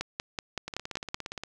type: two click trains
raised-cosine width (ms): 0.2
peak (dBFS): -14 / -19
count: 7 / 14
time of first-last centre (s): 0.01-1.144 / 0.68-1.436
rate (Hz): 5.29 / 17.2
effects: none